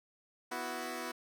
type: chord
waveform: 10% pulse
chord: B suspended fourth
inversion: none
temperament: equal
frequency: 246.9 / 329.6 / 370 Hz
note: B3 / E4 / F#4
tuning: 0 / 0 / 0 cents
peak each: -34 dBFS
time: 0.51-1.12 s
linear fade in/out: 10 ms
effects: none